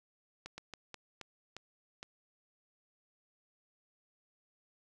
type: slowing click train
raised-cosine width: 0.2 ms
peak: -27 dBFS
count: 7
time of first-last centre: 0.46-2.029 s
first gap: 120 ms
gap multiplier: 1.31
effects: none